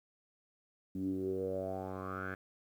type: tone with low-pass filter sweep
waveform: 10% pulse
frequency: 94.4 Hz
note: F#2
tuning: 35 cents sharp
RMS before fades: -38 dBFS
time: 0.95-2.35 s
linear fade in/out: 5 ms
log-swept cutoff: 240 to 1700 Hz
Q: 6.9
effects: 11-bit